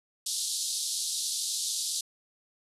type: band-pass noise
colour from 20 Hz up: pink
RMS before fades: -32 dBFS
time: 0.26-2.01 s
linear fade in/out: 5 ms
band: 3700 to 11000 Hz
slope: 48 dB/octave
effects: resampled to 32000 Hz